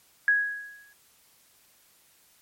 sine tone with exponential decay, 1661.2 Hz, G#6, in tune, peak -16 dBFS, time 0.28-0.93 s, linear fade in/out 1 ms, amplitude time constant 140 ms, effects white hiss -61 dBFS RMS until 2.41 s + MP3 64 kbps

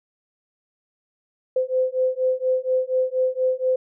sine beating tone pair, 512 / 516.2 Hz, C5 / C5, -38 / -23 cents, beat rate 4.2 Hz, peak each -22 dBFS, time 1.56-3.76 s, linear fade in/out 5 ms, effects none

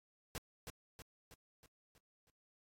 pink noise with echo, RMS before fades -43 dBFS, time 0.35-0.38 s, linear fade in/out 0 ms, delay 320 ms, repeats 6, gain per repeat -5 dB, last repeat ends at 2.3 s, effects AAC 48 kbps

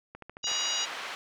click train, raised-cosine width 0.5 ms, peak -28 dBFS, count 6, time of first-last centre 0.15-0.515 s, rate 13.7 Hz
harmonic tone, 958 Hz, A#5, 47 cents sharp, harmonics 3 / 4 / 5 / 6 / 7, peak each -33 / -34 / -35 / -36 / -36 dBFS, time 0.43-0.86 s, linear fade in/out 20 ms
pink band-pass noise, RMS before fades -38 dBFS, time 0.47-1.15 s, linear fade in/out 0 ms, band 930 to 3500 Hz, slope 12 dB/octave
effects none

